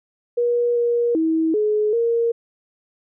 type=tone with pitch steps; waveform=sine; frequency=479.4 / 474.9 / 321.9 / 424 / 465.5 Hz; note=A#4 / A#4 / E4 / G#4 / A#4; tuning=+48 / +32 / -41 / +36 / -2 cents; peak=-16 dBFS; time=0.37-2.32 s; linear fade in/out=10 ms; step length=390 ms; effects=none